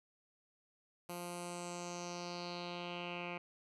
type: tone with low-pass filter sweep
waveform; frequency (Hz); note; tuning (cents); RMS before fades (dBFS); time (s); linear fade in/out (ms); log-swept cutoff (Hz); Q
10% pulse; 175.2; F3; +6; -44; 1.09-3.38; 5; 12000 to 2300; 3.7
effects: none